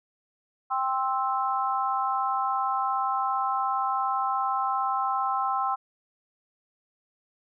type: harmonic tone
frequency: 262.7 Hz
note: C4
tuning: 7 cents sharp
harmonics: 3 / 4 / 5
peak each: -28 / -28 / -29 dBFS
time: 0.7-5.76 s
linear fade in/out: 20 ms
effects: none